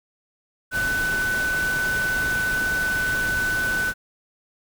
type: tone in noise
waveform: sine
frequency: 1500 Hz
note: F#6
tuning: 23 cents sharp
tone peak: -21 dBFS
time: 0.71-3.94 s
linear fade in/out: 50 ms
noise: pink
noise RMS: -31 dBFS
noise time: 0.71-3.94 s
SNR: +7 dB
effects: none